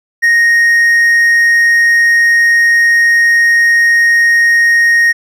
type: tone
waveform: triangle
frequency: 1864.7 Hz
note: A#6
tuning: in tune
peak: -4 dBFS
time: 0.22-5.13 s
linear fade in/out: 20 ms
effects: none